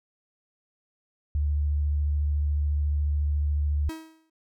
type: tone with vibrato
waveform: sine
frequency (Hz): 73.42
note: D2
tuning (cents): 0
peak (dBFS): -22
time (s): 1.35-3.89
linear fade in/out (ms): 0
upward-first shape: square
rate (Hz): 14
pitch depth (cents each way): 13
type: tone with exponential decay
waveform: 45% pulse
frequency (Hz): 319.9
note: D#4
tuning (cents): +48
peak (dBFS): -31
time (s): 3.89-4.3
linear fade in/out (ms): 5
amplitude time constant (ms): 89
effects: none